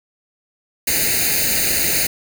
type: noise with comb filter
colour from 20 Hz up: white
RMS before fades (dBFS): -18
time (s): 0.87-2.07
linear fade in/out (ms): 5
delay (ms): 0.45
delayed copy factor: +0.9
effects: none